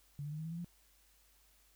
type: tone with pitch steps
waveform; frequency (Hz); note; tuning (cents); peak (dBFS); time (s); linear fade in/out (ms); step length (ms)
sine; 143.5 / 148.13 / 152.91 / 157.85 / 162.94 / 168.2 / 173.63; D3 / D3 / D#3 / D#3 / E3 / E3 / F3; -40 / +15 / -30 / +25 / -20 / +35 / -10; -39; 0.19-0.645; 0; 65
effects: added 50 Hz sine -70 dBFS peak until 1.75 s + white hiss -69 dBFS RMS until 1.75 s